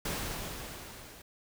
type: noise with level ramp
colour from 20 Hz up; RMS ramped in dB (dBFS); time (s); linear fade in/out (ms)
pink; -34 to -51; 0.05-1.22; 5
effects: none